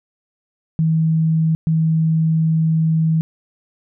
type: tone bursts at uneven times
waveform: sine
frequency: 160.5 Hz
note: E3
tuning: 46 cents flat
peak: -13 dBFS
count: 2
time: 0.79-1.55 / 1.67-3.21 s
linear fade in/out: 0 ms
effects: none